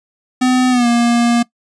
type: tone with pitch glide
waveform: square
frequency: 253.7 to 236.7 Hz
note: B3 to A#3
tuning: +47 to +27 cents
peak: -11 dBFS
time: 0.41-1.43 s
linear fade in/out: 10 ms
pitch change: -120 cents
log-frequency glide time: 0.7-0.87 s
effects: noise-tail reverb RT60 0.1 s tail -20 dB re dry + resampled to 22050 Hz